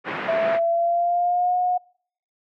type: band-pass noise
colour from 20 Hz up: white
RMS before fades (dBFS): -29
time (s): 0.04-0.6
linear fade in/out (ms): 50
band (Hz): 150 to 2100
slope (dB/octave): 24
type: tone with pitch glide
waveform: sine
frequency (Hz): 659.3 to 723.1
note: E5 to F#5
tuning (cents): 0 to -40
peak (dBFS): -18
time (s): 0.28-1.78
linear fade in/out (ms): 10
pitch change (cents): +160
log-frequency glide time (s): 0.39-1.55
effects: noise-tail reverb RT60 0.6 s tail -26 dB re dry